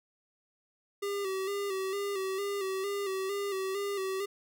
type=tone with vibrato; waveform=square; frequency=392 Hz; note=G4; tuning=in tune; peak=-32 dBFS; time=1.02-4.26 s; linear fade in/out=10 ms; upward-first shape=square; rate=2.2 Hz; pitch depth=46 cents each way; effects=none